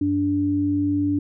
sine tone pair together, 96.8 / 290.6 Hz, G2 / D4, -21 / -18 cents, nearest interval octave + perfect fifth, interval 1903 cents, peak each -27 / -19 dBFS, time 0.01-1.19 s, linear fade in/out 5 ms, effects none

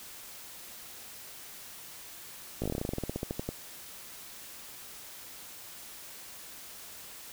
slowing click train, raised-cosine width 2 ms, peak -19 dBFS, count 20, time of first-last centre 2.62-3.49 s, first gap 17 ms, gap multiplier 1.1, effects white hiss -47 dBFS RMS until 7.32 s

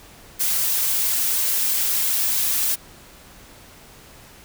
blue noise with flanger, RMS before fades -21 dBFS, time 0.39-2.76 s, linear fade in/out 20 ms, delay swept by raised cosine 1.8 to 4.5 ms, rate 3 Hz, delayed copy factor +0.55, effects pink hiss -46 dBFS RMS until 4.44 s

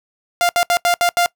sawtooth tone bursts at uneven times, 698.5 Hz, F5, in tune, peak -9 dBFS, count 6, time 0.41-0.49 / 0.56-0.63 / 0.7-0.77 / 0.85-0.94 / 1.01-1.09 / 1.17-1.26 s, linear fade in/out 0 ms, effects noise-tail reverb RT60 0.1 s tail -22 dB re dry

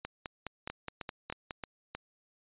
two click trains, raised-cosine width 0.3 ms, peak -21 / -22 dBFS, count 8 / 5, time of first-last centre 0.05-1.508 / 0.7-1.95 s, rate 4.8 / 3.2 Hz, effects resampled to 8000 Hz

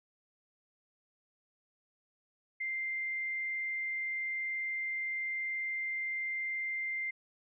sine tone, 2093 Hz, C7, in tune, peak -33 dBFS, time 2.6-7.11 s, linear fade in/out 10 ms, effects none

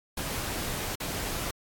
pink noise with dropouts, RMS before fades -33 dBFS, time 0.17-1.51 s, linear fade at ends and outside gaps 5 ms, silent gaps 0.955-1.001 s, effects AAC 64 kbps

